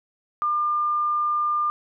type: tone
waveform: sine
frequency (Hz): 1200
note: D6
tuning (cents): +37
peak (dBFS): -20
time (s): 0.42-1.7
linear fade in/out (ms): 0
effects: none